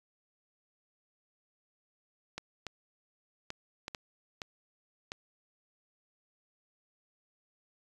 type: clicks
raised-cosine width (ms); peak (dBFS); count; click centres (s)
0.2; -21; 7; 2.38 / 2.667 / 3.504 / 3.881 / 3.948 / 4.418 / 5.119
effects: resampled to 24000 Hz